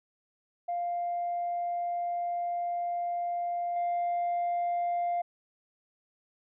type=tone with level steps; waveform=sine; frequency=698.5 Hz; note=F5; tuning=in tune; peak=-28 / -25 dBFS; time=0.68-5.22 s; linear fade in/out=10 ms; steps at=3.76 s; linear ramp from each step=2 ms; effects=tanh soft clip ceiling -25 dBFS